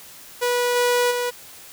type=tone with level steps; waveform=sawtooth; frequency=488.2 Hz; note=B4; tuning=20 cents flat; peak=-15 / -13 / -18 dBFS; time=0.41-1.31 s; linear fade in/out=20 ms; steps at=0.75 / 1.1 s; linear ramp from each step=20 ms; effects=white hiss -43 dBFS RMS until 1.72 s